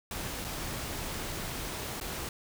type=noise with dropouts; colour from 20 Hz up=pink; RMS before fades=-37 dBFS; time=0.11-2.29 s; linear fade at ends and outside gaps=2 ms; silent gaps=0.444-0.447 / 2.001-2.011 s; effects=none